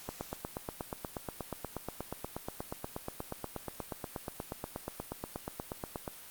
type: click train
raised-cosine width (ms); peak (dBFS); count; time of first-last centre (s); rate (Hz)
1; -22; 51; 0.09-6.078; 8.35
effects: white hiss -50 dBFS RMS until 6.3 s + Opus 48 kbps